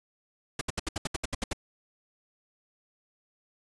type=noise bursts; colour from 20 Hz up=pink; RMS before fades=-30 dBFS; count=11; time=0.59-1.532 s; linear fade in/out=5 ms; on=22 ms; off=70 ms; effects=resampled to 22050 Hz